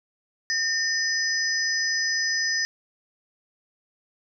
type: tone cluster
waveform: sine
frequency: 1814 / 5030 / 5970 Hz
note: A#6 / D#8 / F#8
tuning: -48 / +18 / +15 cents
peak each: -25 / -26 / -31 dBFS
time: 0.5-2.65 s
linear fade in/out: 0 ms
effects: none